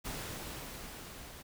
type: noise with level ramp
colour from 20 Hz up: pink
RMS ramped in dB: -40 to -50 dBFS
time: 0.04-1.43 s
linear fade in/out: 20 ms
effects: none